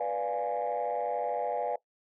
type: chord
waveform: sine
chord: B diminished seventh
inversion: none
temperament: equal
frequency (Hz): 493.9 / 587.3 / 698.5 / 830.6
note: B4 / D5 / F5 / Ab5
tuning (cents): 0 / 0 / 0 / 0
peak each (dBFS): -33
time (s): 0-1.76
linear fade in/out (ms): 5
effects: noise-tail reverb RT60 0.1 s tail -19 dB re dry + tanh soft clip ceiling -23 dBFS